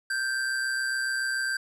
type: tone with amplitude modulation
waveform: square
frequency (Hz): 1568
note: G6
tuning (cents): 0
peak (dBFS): -25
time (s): 0.1-1.57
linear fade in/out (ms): 5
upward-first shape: sine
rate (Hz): 127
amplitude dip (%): 45
effects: resampled to 24000 Hz + 11-bit